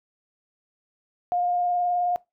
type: tone with vibrato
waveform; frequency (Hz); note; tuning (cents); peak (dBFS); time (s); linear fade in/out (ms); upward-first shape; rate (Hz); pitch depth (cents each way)
sine; 710; F5; +28; -21; 1.32-2.16; 0; sine; 19; 17
effects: noise-tail reverb RT60 0.2 s tail -21 dB re dry